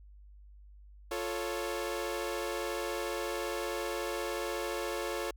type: chord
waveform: sawtooth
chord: F augmented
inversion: none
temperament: equal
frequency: 349.2 / 440 / 554.4 Hz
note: F4 / A4 / C#5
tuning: 0 / 0 / 0 cents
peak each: -34 dBFS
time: 1.11-5.31 s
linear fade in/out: 5 ms
effects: added 50 Hz sine -51 dBFS peak until 5.36 s